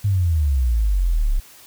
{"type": "exponential sweep", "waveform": "sine", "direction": "down", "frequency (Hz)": [104.3, 32.54], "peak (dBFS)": -15, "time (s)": [0.04, 1.4], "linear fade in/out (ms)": 10, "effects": ["white hiss -46 dBFS RMS until 1.66 s"]}